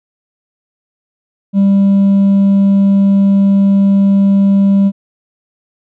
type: tone with hard clipping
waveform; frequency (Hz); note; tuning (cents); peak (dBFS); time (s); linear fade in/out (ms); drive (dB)
triangle; 197.4; G3; +12; -5; 1.53-4.92; 50; 1
effects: none